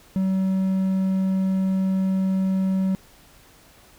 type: tone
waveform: triangle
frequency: 190 Hz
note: F#3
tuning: 46 cents sharp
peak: -17 dBFS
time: 0.16-2.95 s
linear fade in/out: 0 ms
effects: pink hiss -52 dBFS RMS until 3.98 s